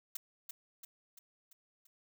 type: noise with echo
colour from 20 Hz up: blue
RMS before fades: -39 dBFS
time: 0.15-0.17 s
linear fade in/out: 5 ms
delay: 340 ms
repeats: 5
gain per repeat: -5 dB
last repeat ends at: 1.87 s
effects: none